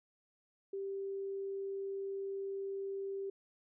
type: tone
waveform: sine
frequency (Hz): 392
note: G4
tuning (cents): 0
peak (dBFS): -37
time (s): 0.73-3.3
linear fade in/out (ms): 5
effects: none